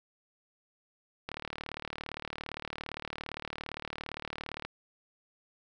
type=click train; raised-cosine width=0.3 ms; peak=-21 dBFS; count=127; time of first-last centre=1.29-4.65 s; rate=37.5 Hz; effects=none